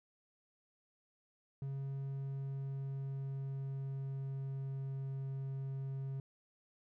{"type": "tone with pitch glide", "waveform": "triangle", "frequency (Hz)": [136.8, 135.23], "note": ["C#3", "C#3"], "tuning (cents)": [-23, -43], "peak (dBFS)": -36, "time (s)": [1.62, 6.2], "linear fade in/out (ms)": 2, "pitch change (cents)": -20, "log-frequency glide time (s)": [2.04, 5.2], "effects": []}